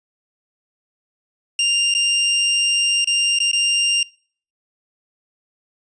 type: tone with dropouts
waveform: sawtooth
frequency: 2794 Hz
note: F7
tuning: in tune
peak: -12 dBFS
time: 1.59-4.03 s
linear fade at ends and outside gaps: 2 ms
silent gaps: 1.94-1.949 / 3.045-3.073 / 3.388-3.402 / 3.515-3.531 s
effects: noise-tail reverb RT60 0.5 s tail -25 dB re dry + resampled to 22050 Hz